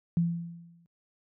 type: tone with exponential decay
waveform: sine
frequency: 169.7 Hz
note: F3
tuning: 49 cents flat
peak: -20 dBFS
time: 0.17-0.86 s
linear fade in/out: 0 ms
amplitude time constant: 150 ms
effects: high-pass 80 Hz 12 dB/octave

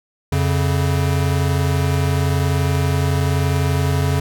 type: tone pair together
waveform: square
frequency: 88.2 / 140.01 Hz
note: F2 / C#3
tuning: +18 / +18 cents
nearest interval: minor sixth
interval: 800 cents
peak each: -19 dBFS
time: 0.32-4.2 s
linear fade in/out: 5 ms
effects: none

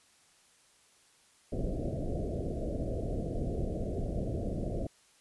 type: low-pass noise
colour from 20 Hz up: pink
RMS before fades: -34 dBFS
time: 1.52-4.87 s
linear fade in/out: 5 ms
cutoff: 680 Hz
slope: 96 dB/octave
effects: white hiss -64 dBFS RMS until 5.2 s + resampled to 24000 Hz

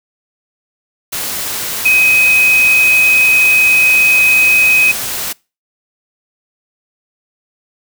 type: tone in noise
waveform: sine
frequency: 2524 Hz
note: D#7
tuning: 24 cents sharp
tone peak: -6 dBFS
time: 1.85-4.92 s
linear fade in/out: 10 ms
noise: white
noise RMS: -20 dBFS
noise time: 1.12-5.33 s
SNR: +11 dB
effects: noise-tail reverb RT60 0.3 s tail -25 dB re dry

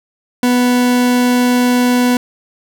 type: tone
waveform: 40% pulse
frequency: 246.9 Hz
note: B3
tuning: in tune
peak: -9 dBFS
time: 0.43-2.17 s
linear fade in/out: 2 ms
effects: none

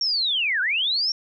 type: linear two-way sweep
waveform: sine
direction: down then up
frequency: 5588 to 1428 to 5588 Hz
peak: -20 dBFS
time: 0.01-1.12 s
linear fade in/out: 2 ms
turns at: 0.61 s
effects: none

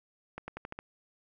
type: accelerating click train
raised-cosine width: 0.5 ms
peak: -24 dBFS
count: 6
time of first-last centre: 0.38-0.79 s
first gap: 100 ms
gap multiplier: 0.9
effects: none

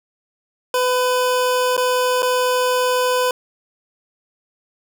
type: tone with dropouts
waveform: 25% pulse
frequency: 502 Hz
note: B4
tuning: 28 cents sharp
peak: -12 dBFS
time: 0.74-3.31 s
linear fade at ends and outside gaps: 2 ms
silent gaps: 1.767-1.777 / 2.222-2.228 s
effects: none

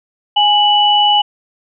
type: tone pair together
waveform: sine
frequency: 829.2 / 2960 Hz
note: G#5 / F#7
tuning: -3 / 0 cents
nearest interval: octave + minor seventh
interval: 2203 cents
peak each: -11 dBFS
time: 0.36-1.22 s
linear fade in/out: 10 ms
effects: none

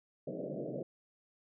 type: band-pass noise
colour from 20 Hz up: white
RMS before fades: -40 dBFS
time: 0.27-0.83 s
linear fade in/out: 5 ms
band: 130 to 640 Hz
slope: 96 dB/octave
effects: none

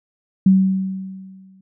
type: tone with exponential decay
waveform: sine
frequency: 190.3 Hz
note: F#3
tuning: 49 cents sharp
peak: -7 dBFS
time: 0.46-1.61 s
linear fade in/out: 5 ms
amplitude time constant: 250 ms
effects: none

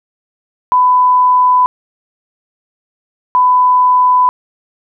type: tone bursts at uneven times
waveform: sine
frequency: 1000 Hz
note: B5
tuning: 21 cents sharp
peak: -6 dBFS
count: 2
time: 0.72-1.66 / 3.35-4.29 s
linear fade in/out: 0 ms
effects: none

